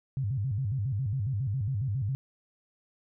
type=tone with vibrato; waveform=sine; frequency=116.54 Hz; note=A#2; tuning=in tune; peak=-27 dBFS; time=0.17-2.15 s; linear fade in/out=0 ms; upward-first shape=square; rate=7.3 Hz; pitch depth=250 cents each way; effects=none